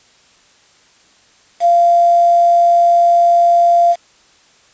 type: tone with quantisation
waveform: sine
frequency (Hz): 690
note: F5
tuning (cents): -21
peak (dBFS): -7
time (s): 1.6-3.96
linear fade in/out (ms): 50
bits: 5
effects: white hiss -50 dBFS RMS until 4.73 s + resampled to 16000 Hz